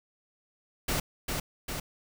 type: noise with echo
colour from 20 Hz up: pink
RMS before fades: -29 dBFS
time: 0.88-1 s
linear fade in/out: 5 ms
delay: 400 ms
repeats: 2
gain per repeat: -3 dB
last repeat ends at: 1.8 s
effects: none